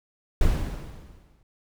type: noise with exponential decay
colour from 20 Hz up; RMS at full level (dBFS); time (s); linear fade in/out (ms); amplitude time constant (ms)
brown; -20; 0.41-1.43; 2; 220
effects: none